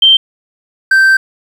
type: tone pair in turn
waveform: sine / triangle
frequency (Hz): 3136 / 1559.4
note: G7 / G6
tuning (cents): 0 / -10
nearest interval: octave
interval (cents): 1210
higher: first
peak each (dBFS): -3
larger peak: neither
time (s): 0.02-0.17 / 0.91-1.17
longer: second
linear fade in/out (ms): 5
effects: 7-bit